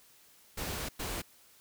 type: noise bursts at uneven times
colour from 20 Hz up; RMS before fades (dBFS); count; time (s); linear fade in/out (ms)
pink; -37; 2; 0.57-0.89 / 0.99-1.22; 10
effects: white hiss -61 dBFS RMS until 1.6 s